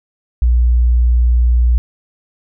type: tone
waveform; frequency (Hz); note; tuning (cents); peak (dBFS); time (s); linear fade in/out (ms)
sine; 60; B1; -49; -8; 0.42-1.78; 0
effects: none